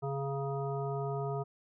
harmonic tone with a mistuned harmonic, 138.59 Hz, C#3, in tune, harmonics 1 / 3 / 5 / 7 / 9, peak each -35 / -37 / -40 / -45 / -45 dBFS, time 0.02-1.44 s, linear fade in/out 20 ms, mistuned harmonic 7, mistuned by -34 cents, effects none

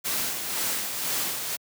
white noise with tremolo, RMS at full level -27 dBFS, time 0.04-1.57 s, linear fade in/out 20 ms, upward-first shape sine, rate 2 Hz, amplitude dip 45%, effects high-pass 100 Hz 12 dB/octave

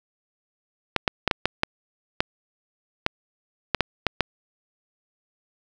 clicks, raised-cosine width 0.3 ms, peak -3 dBFS, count 12, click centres 0.963 / 1.078 / 1.277 / 1.312 / 1.456 / 1.634 / 2.205 / 3.064 / 3.747 / 3.807 / 4.067 / 4.207 s, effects none

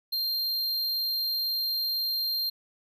square tone, 4186 Hz, C8, in tune, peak -27 dBFS, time 0.12-2.5 s, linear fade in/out 10 ms, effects none

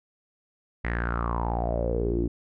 sawtooth tone with low-pass filter sweep, 58.27 Hz, A#1, in tune, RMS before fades -27 dBFS, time 0.84-2.28 s, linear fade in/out 10 ms, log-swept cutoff 2000 to 310 Hz, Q 7.8, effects none

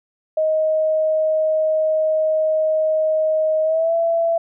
sine tone with pitch glide, 627 to 668.1 Hz, D#5 to E5, +13 to +23 cents, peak -15 dBFS, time 0.37-4.38 s, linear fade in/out 5 ms, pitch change +110 cents, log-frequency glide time 3.63-3.94 s, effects none

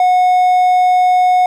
triangle tone, 730 Hz, F#5, 24 cents flat, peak -6 dBFS, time 0-1.46 s, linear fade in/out 2 ms, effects none

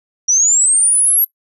sine linear sweep, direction up, 5730 to 11690 Hz, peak -9 dBFS, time 0.28-1.25 s, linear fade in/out 10 ms, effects noise-tail reverb RT60 0.1 s tail -22 dB re dry

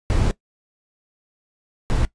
brown noise bursts at uneven times, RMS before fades -18 dBFS, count 2, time 0.1-0.31 / 1.9-2.05 s, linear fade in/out 0 ms, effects noise-tail reverb RT60 0.1 s tail -18 dB re dry + resampled to 22050 Hz

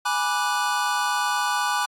square chord, G# half-diminished seventh, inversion none, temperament equal with one note detuned, 830.6 / 979.2 / 1174.7 / 1480 Hz, G#5 / B5 / D6 / F#6, 0 / -15 / 0 / 0 cents, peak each -28 dBFS, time 0.05-1.86 s, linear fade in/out 10 ms, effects low-pass 12000 Hz 12 dB/octave + AAC 64 kbps

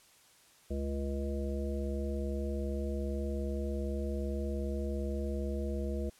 harmonic tone with a mistuned harmonic, 69.2 Hz, C#2, 2 cents flat, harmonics 1 / 3 / 5 / 7 / 9, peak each -34 / -39 / -41 / -42 / -44 dBFS, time 0.7-6.1 s, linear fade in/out 10 ms, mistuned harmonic 3, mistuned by +21 cents, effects white hiss -62 dBFS RMS until 6.19 s + low-pass 11000 Hz 12 dB/octave

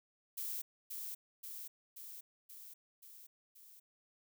violet noise with echo, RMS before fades -41 dBFS, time 0.37-0.62 s, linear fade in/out 10 ms, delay 530 ms, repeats 6, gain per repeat -3 dB, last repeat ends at 3.8 s, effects none

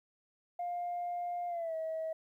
sine tone with pitch glide, 704 to 641.9 Hz, F5 to E5, +14 to -46 cents, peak -33 dBFS, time 0.59-2.13 s, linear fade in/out 5 ms, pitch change -160 cents, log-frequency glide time 1.48-1.75 s, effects tanh soft clip ceiling -31 dBFS + 12-bit

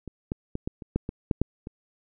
clicks, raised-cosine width 3 ms, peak -24 / -15 / -17 / -16 / -26 / -11 / -18 / -10 / -9 / -23 dBFS, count 10, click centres 0.077 / 0.319 / 0.554 / 0.675 / 0.822 / 0.96 / 1.091 / 1.312 / 1.416 / 1.671 s, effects none

